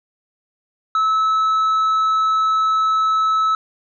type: tone with tanh clipping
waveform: triangle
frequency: 1300 Hz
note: E6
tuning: 24 cents flat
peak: -15 dBFS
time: 0.95-3.55 s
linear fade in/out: 2 ms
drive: 8 dB
effects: none